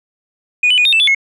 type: tone with pitch steps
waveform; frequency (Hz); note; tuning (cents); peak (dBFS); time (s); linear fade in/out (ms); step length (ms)
sine; 2465 / 2988 / 2463 / 3682 / 2650 / 3457 / 2175; D#7 / F#7 / D#7 / A#7 / E7 / A7 / C#7; -17 / +16 / -18 / -22 / +9 / -31 / -33; -7; 0.63-1.148; 5; 74
effects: tanh soft clip ceiling -6 dBFS